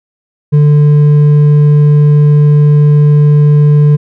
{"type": "tone with hard clipping", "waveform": "sine", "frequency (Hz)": 147.7, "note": "D3", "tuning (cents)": 10, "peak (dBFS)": -4, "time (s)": [0.52, 3.97], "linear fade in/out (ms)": 20, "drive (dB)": 4, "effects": []}